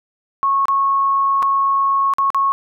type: tone with dropouts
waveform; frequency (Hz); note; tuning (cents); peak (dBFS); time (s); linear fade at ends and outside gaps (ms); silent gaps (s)
sine; 1098; C#6; -17; -13; 0.43-2.52; 0; 0.655-0.683 / 1.424-1.428 / 2.137-2.184 / 2.303-2.346
effects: none